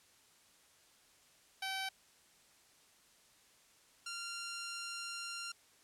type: tone pair in turn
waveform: 10% pulse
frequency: 769 / 1386.9 Hz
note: G5 / F6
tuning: -33 / -12 cents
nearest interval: minor seventh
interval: 1021 cents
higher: second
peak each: -29 / -33 dBFS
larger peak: first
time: 1.62-1.89 / 4.06-5.52 s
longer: second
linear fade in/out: 5 ms
effects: white hiss -66 dBFS RMS until 5.83 s + low-pass 10000 Hz 12 dB/octave